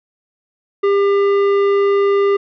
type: tone with tanh clipping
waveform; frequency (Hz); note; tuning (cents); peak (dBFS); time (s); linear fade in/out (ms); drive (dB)
triangle; 399.9; G4; +35; -13; 0.83-2.37; 10; 16
effects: none